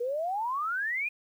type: exponential sweep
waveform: sine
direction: up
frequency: 466.2 to 2500 Hz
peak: -28 dBFS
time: 0-1.09 s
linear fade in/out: 10 ms
effects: 10-bit